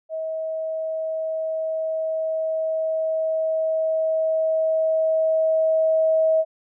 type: tone with level ramp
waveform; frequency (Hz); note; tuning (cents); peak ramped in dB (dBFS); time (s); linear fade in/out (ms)
sine; 639; D#5; +46; -25 to -15; 0.09-6.45; 50
effects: none